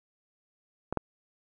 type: clicks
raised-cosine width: 1 ms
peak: -17 / -13 dBFS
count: 2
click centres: 0.926 / 0.973 s
effects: none